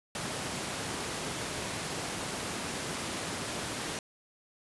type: high-pass noise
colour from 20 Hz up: pink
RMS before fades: -36 dBFS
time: 0.15-3.99 s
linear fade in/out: 2 ms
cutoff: 120 Hz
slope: 12 dB/octave
effects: resampled to 24000 Hz